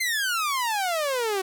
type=exponential sweep; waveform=sawtooth; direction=down; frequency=2116 to 370 Hz; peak=-20 dBFS; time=0-1.42 s; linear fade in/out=10 ms; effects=none